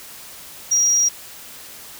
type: tone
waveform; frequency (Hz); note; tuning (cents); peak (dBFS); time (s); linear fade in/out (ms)
sine; 5710; F8; +37; -12; 0.71-1.09; 10
effects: tanh soft clip ceiling -11 dBFS + white hiss -39 dBFS RMS until 1.99 s